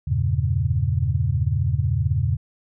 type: chord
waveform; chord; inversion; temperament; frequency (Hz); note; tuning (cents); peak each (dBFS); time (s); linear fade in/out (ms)
sine; E diminished seventh; none; equal; 82.41 / 98 / 116.54 / 138.59; E2 / G2 / Bb2 / Db3; 0 / 0 / 0 / 0; -24; 0.07-2.37; 10
effects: none